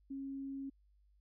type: tone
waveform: sine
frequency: 272.8 Hz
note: C#4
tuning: 28 cents flat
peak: -40 dBFS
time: 0.1-0.7 s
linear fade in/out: 10 ms
effects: added 50 Hz sine -66 dBFS peak until 1.2 s